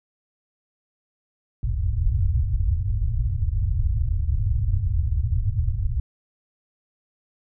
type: low-pass noise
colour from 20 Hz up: white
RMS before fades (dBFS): -22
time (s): 1.63-6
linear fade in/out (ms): 2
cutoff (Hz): 110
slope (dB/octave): 48
effects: none